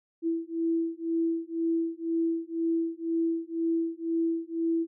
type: beating tone pair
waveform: sine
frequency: 329.6 / 331.6 Hz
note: E4 / E4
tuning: 0 / +10 cents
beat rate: 2 Hz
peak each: -29 dBFS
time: 0.22-4.87 s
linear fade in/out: 50 ms
effects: none